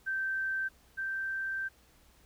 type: tone pair in turn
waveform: sine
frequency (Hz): 1557 / 1564.5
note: G6 / G6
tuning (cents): -12 / -4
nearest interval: unison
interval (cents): 8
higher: second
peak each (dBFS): -30 / -32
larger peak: first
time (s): 0.06-0.69 / 0.97-1.69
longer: second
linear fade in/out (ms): 20
effects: added 60 Hz sine -65 dBFS peak until 2.25 s + pink hiss -64 dBFS RMS until 2.25 s